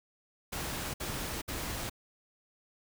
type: noise bursts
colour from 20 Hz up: pink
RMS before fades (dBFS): -37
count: 3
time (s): 0.52-1.898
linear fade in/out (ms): 10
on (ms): 420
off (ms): 59
effects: none